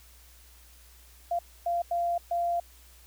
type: tone bursts at uneven times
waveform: sine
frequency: 691 Hz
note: F5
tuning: 19 cents flat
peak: -25 dBFS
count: 4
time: 1.31-1.39 / 1.66-1.82 / 1.91-2.18 / 2.31-2.6 s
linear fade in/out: 5 ms
effects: added 60 Hz sine -54 dBFS peak until 3.06 s + white hiss -57 dBFS RMS until 3.06 s